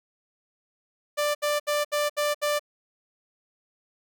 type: tone bursts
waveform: sawtooth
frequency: 590 Hz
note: D5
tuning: 8 cents sharp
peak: -19 dBFS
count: 6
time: 1.17-2.595 s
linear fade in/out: 20 ms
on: 180 ms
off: 69 ms
effects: none